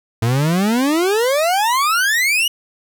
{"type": "exponential sweep", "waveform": "40% pulse", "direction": "up", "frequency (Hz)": [110, 2960], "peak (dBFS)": -13, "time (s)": [0.22, 2.48], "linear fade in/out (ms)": 5, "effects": ["9-bit"]}